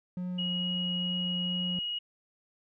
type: tone with vibrato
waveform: triangle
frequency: 180 Hz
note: F#3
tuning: 47 cents flat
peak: -30 dBFS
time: 0.17-1.79 s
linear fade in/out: 2 ms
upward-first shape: triangle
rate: 2.3 Hz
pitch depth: 8 cents each way
type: tone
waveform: sine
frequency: 2894 Hz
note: F#7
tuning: 39 cents flat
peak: -31 dBFS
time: 0.38-1.99 s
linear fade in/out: 10 ms
effects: none